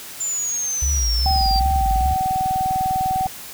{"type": "linear sweep", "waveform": "sine", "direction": "down", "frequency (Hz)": [7200, 4629], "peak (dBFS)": -21, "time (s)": [0.2, 1.6], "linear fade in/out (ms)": 10}
{"type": "tone with vibrato", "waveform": "sine", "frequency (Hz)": 61.74, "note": "B1", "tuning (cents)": 0, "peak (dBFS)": -18, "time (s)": [0.82, 2.14], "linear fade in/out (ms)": 5, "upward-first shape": "sine", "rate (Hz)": 2.5, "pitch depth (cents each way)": 270}
{"type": "click train", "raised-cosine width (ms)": 5, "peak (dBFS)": -18, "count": 41, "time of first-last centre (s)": [1.26, 3.26], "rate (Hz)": 20}
{"type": "tone with pitch glide", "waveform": "sine", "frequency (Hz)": [773, 756.7], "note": ["G5", "F#5"], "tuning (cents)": [-24, 39], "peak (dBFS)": -18, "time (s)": [1.26, 3.27], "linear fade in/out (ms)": 2, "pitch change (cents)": -37, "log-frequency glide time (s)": [1.88, 2.01]}
{"effects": ["white hiss -36 dBFS RMS until 3.53 s"]}